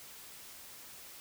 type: silence
effects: white hiss -51 dBFS RMS until 1.2 s